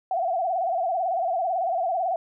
sine tone with vibrato, 713 Hz, F5, 36 cents sharp, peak -22 dBFS, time 0.11-2.16 s, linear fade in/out 2 ms, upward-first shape sine, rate 18 Hz, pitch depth 130 cents each way, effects none

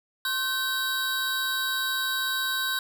square tone cluster, 1059 / 1537 / 3859 Hz, C6 / G6 / B7, +21 / -35 / -41 cents, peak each -36 / -29 / -30 dBFS, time 0.25-2.79 s, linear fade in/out 2 ms, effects none

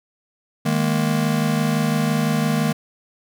square chord, D# suspended fourth, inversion none, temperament just, 155.56 / 207.4 / 233.3 Hz, D#3 / G#3 / A#3, 0 / -2 / +2 cents, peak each -22 / -24 / -23 dBFS, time 0.65-2.73 s, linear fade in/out 10 ms, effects none

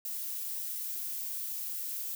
violet noise, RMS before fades -37 dBFS, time 0.05-2.15 s, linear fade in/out 2 ms, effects none

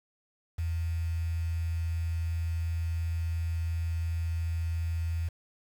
sine tone with quantisation, 82.9 Hz, E2, 10 cents sharp, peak -28 dBFS, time 0.58-5.29 s, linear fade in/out 10 ms, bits 8, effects none

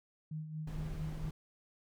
sine tone with tremolo, 155.56 Hz, D#3, in tune, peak -37 dBFS, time 0.31-1.3 s, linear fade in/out 5 ms, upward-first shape sine, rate 4.4 Hz, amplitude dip 55%
brown noise, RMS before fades -42 dBFS, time 0.67-1.31 s, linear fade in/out 5 ms
effects none

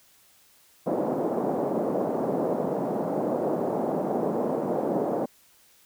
white band-pass noise, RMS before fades -27 dBFS, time 0.86-5.26 s, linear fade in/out 10 ms, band 180 to 670 Hz, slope 24 dB/octave, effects white hiss -59 dBFS RMS until 5.85 s

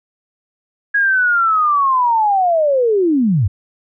sine linear sweep, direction down, 1661.2 to 83.1 Hz, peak -11 dBFS, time 0.94-3.48 s, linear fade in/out 10 ms, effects none

